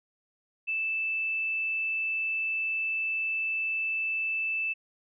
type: tone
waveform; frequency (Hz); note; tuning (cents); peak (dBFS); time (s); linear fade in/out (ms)
sine; 2638; E7; +1; -27; 0.67-4.74; 20
effects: none